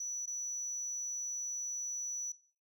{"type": "tone with dropouts", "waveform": "sine", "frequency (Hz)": 5920, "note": "F#8", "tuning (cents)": 0, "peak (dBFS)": -34, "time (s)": [0, 2.32], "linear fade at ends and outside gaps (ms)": 5, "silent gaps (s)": [0.258, 0.275], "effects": ["noise-tail reverb RT60 0.4 s tail -19 dB re dry", "tanh soft clip ceiling -35 dBFS"]}